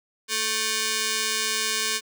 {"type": "ring-modulated tone", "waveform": "5% pulse", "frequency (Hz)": 663, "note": "E5", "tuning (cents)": 10, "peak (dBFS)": -9, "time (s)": [0.28, 2.01], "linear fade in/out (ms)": 50, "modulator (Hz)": 892, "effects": ["high-pass 400 Hz 12 dB/octave"]}